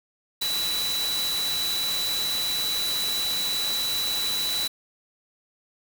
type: tone in noise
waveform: sine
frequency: 3951 Hz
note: B7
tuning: in tune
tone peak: -25 dBFS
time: 0.41-4.68 s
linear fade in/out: 10 ms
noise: white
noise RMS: -31 dBFS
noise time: 0.41-4.68 s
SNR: +3 dB
effects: none